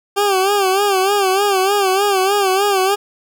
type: tone with vibrato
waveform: 20% pulse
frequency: 392 Hz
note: G4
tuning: in tune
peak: -8 dBFS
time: 0.16-2.96 s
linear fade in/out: 20 ms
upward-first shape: sine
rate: 3.3 Hz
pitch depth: 87 cents each way
effects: none